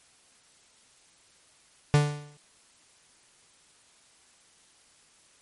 45% pulse tone with exponential decay, 146.83 Hz, D3, in tune, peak -15 dBFS, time 1.94-2.37 s, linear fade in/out 0 ms, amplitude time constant 92 ms, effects white hiss -60 dBFS RMS until 5.41 s + MP3 48 kbps

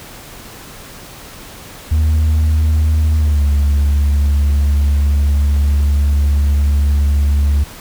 sine tone with pitch glide, 77.78 to 71.74 Hz, D#2 to D2, 0 to -40 cents, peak -7 dBFS, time 1.91-7.64 s, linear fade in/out 10 ms, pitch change -140 cents, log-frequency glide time 3.17-3.45 s, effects tanh soft clip ceiling -9 dBFS + pink hiss -35 dBFS RMS until 7.8 s

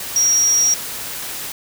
sine tone in noise, 5680 Hz, F8, 28 cents sharp, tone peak -12 dBFS, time 0.16-0.74 s, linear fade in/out 2 ms, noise white, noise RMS -28 dBFS, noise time 0-1.52 s, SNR +13 dB, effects none

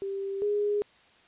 sine tone pair in turn, 392.6 / 412.9 Hz, G4 / G#4, +3 / -10 cents, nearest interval minor second, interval 87 cents, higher second, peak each -30 / -24 dBFS, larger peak second, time 0.02-0.42 / 0.42-0.82 s, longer neither, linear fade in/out 0 ms, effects white hiss -59 dBFS RMS until 1.27 s + resampled to 8000 Hz

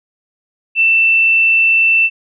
sine tone, 2671 Hz, E7, 22 cents sharp, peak -8 dBFS, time 0.75-2.1 s, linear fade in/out 50 ms, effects none

